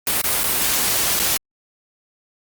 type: noise with dropouts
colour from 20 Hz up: white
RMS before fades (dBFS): -19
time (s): 0.07-1.37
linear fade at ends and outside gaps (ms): 1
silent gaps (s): 0.216-0.24 / 0.434-0.44 / 1.192-1.198
effects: Opus 32 kbps